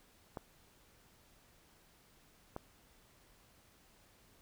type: clicks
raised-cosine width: 1 ms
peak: -27 dBFS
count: 2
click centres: 0.372 / 2.564 s
effects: pink hiss -66 dBFS RMS until 4.41 s